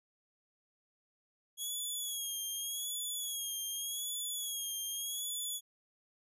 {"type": "tone with vibrato", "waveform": "10% pulse", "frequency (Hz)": 3322, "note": "G#7", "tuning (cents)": 0, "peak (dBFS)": -29, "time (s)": [1.57, 5.61], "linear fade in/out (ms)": 50, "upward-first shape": "sine", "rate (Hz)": 0.85, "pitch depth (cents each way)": 67, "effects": ["resampled to 32000 Hz"]}